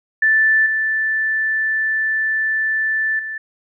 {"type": "tone with level steps", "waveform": "sine", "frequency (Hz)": 1760, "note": "A6", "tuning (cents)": 0, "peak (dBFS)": [-11, -16, -24], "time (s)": [0.22, 3.38], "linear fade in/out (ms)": 5, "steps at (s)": [0.66, 3.19], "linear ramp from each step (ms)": 2, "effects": []}